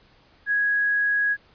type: tone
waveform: sine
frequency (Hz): 1661.2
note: G#6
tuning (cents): 0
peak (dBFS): -19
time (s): 0.46-1.37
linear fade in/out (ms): 50
effects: pink hiss -57 dBFS RMS until 1.54 s + resampled to 11025 Hz